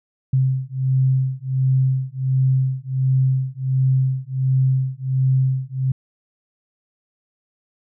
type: beating tone pair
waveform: sine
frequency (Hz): 130.81 / 132.21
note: C3 / C3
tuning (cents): 0 / +18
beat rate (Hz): 1.4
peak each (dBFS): -19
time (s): 0.33-5.92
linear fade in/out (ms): 5
effects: none